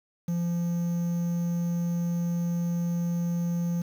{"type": "tone with quantisation", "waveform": "triangle", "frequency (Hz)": 172, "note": "F3", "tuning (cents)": -26, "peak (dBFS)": -23, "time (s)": [0.28, 3.82], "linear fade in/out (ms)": 5, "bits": 8, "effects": []}